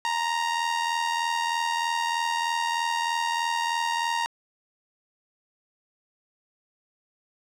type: tone with amplitude modulation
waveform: sawtooth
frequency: 932.3 Hz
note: A#5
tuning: in tune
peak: -18 dBFS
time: 0.05-4.26 s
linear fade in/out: 0 ms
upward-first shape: sine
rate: 83.2 Hz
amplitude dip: 55%
effects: low-pass 7000 Hz 12 dB/octave + 9-bit